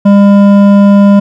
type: tone with hard clipping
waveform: triangle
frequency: 201 Hz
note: G3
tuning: 44 cents sharp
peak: -3 dBFS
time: 0.05-1.2 s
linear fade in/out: 10 ms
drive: 14 dB
effects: none